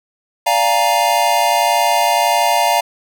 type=chord; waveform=square; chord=Bb dominant seventh; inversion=first; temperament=equal; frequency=587.3 / 698.5 / 830.6 / 932.3 Hz; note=D5 / F5 / Ab5 / Bb5; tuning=0 / 0 / 0 / 0 cents; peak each=-22 / -17 / -20 / -17 dBFS; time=0.46-2.81 s; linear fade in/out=10 ms; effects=none